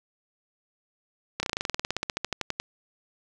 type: slowing click train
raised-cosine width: 0.2 ms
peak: -10 dBFS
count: 22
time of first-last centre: 1.4-2.6 s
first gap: 30 ms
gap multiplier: 1.06
effects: none